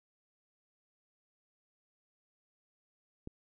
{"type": "click", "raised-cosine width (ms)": 3, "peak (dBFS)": -29, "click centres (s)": 3.274, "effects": []}